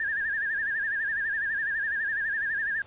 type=tone with vibrato; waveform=sine; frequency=1708 Hz; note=G#6; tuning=48 cents sharp; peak=-26 dBFS; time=0-2.82 s; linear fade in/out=2 ms; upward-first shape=sine; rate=12 Hz; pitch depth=110 cents each way; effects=pink hiss -53 dBFS RMS until 2.86 s + resampled to 8000 Hz